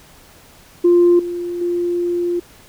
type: tone with level steps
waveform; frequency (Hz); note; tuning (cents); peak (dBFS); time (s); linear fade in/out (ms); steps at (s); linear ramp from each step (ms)
sine; 349.2; F4; 0; -7 / -21 / -16; 0.84-2.4; 10; 1.19 / 1.61; 5
effects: tanh soft clip ceiling -5 dBFS + pink hiss -46 dBFS RMS until 2.68 s